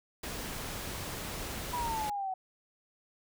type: noise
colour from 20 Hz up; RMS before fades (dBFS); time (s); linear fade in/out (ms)
pink; -39; 0.23-2.1; 5
type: exponential sweep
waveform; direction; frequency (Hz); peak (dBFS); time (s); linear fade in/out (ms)
sine; down; 987.8 to 744; -32; 1.73-2.34; 5
effects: none